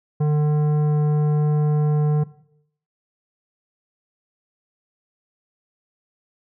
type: tone with tanh clipping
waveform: sine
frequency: 149.9 Hz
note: D3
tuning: 36 cents sharp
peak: -18 dBFS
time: 0.2-2.24 s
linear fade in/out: 10 ms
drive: 12 dB
effects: noise-tail reverb RT60 0.7 s tail -18 dB re dry